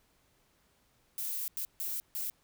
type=noise bursts at uneven times; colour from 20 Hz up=violet; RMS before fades=-36 dBFS; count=4; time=1.18-1.48 / 1.57-1.65 / 1.8-2 / 2.15-2.3 s; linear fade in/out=0 ms; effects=pink hiss -70 dBFS RMS until 2.43 s